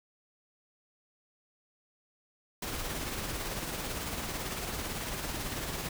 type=noise with tremolo; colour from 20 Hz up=pink; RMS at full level=-35 dBFS; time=2.62-5.89 s; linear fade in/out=5 ms; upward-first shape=sine; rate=18 Hz; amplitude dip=35%; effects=none